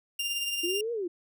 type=tone with tremolo; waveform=sawtooth; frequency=2796 Hz; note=F7; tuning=1 cent sharp; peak=-24 dBFS; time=0.19-0.81 s; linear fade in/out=5 ms; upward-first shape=triangle; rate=18 Hz; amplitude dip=45%
type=linear two-way sweep; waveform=sine; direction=up then down; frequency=329.6 to 481 to 329.6 Hz; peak=-29 dBFS; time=0.63-1.08 s; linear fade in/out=10 ms; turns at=0.92 s
effects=none